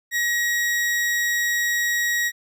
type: tone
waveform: 40% pulse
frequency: 1900 Hz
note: A#6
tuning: 33 cents sharp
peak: -19 dBFS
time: 0.11-2.32 s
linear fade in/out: 50 ms
effects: none